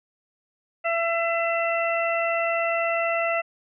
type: harmonic tone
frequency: 671 Hz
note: E5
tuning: 31 cents sharp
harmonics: 1 / 2 / 3 / 4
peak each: -24 / -29 / -29 / -29 dBFS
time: 0.84-3.42 s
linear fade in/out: 20 ms
effects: none